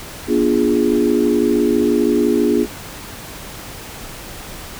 sine chord, B diminished seventh, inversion none, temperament equal with one note detuned, 241.6 / 293.7 / 349.2 / 415.3 Hz, B3 / D4 / F4 / Ab4, -38 / 0 / 0 / 0 cents, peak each -18 dBFS, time 0.27-2.67 s, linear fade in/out 50 ms, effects pink hiss -33 dBFS RMS until 4.79 s

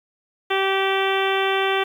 harmonic tone, 387.3 Hz, G4, 21 cents flat, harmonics 1 / 2 / 3 / 4 / 5 / 6 / 7 / 8 / 9, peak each -22 / -25 / -27 / -28 / -29 / -30 / -30 / -31 / -32 dBFS, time 0.5-1.84 s, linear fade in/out 10 ms, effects 8-bit

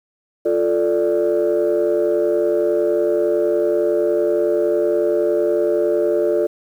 sine chord, D minor, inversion first, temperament equal, 349.2 / 440 / 587.3 Hz, F4 / A4 / D5, 0 / 0 / 0 cents, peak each -18 dBFS, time 0.45-6.47 s, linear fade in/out 10 ms, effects tanh soft clip ceiling -9 dBFS + 8-bit

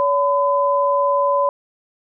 sine tone pair together, 567 / 1010.3 Hz, C#5 / B5, +39 / +39 cents, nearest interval minor seventh, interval 1000 cents, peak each -17 dBFS, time 0-1.49 s, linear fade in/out 0 ms, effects none

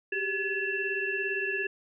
sine tone cluster, 384.3 / 401.8 / 1705 / 2691 Hz, G4 / G4 / G#6 / E7, -34 / +43 / +45 / +35 cents, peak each -36 / -37 / -31 / -33 dBFS, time 0.12-1.67 s, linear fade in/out 5 ms, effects none

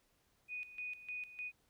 sine tone with tremolo, 2480 Hz, D#7, 6 cents flat, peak -40 dBFS, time 0.48-1.52 s, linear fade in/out 50 ms, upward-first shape square, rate 3.3 Hz, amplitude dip 75%, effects pink hiss -75 dBFS RMS until 1.69 s

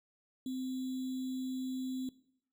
sine tone with sample-and-hold, 258.8 Hz, C4, 19 cents flat, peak -35 dBFS, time 0.46-2.09 s, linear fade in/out 2 ms, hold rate 3675 Hz, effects noise-tail reverb RT60 0.7 s tail -19 dB re dry

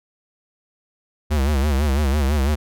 square tone with vibrato, 71.1 Hz, C#2, 45 cents sharp, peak -17 dBFS, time 1.3-2.56 s, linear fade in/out 20 ms, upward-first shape sine, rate 6 Hz, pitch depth 130 cents each way, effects none

